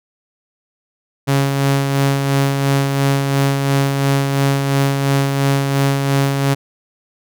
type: tone with tremolo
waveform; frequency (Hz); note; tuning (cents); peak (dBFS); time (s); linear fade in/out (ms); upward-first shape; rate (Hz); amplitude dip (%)
sawtooth; 138.3; C#3; -4; -8; 1.27-6.55; 20; sine; 2.9; 40
effects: none